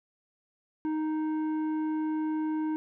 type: tone with tanh clipping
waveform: triangle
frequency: 311.1 Hz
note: D#4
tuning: in tune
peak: -29 dBFS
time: 0.85-2.76 s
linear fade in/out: 0 ms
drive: 13 dB
effects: none